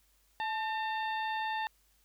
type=harmonic tone with a mistuned harmonic; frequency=903 Hz; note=A5; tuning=45 cents sharp; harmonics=1 / 2 / 3 / 4 / 5; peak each=-33 / -38 / -45 / -45 / -55 dBFS; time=0.4-1.67 s; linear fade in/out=0 ms; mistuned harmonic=1; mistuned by=-64 cents; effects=added 50 Hz sine -70 dBFS peak until 2.04 s + white hiss -70 dBFS RMS until 2.04 s